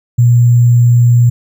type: tone with sample-and-hold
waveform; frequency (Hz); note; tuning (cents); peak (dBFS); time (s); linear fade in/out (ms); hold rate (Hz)
sine; 120.4; B2; -44; -4; 0.18-1.3; 10; 7350
effects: none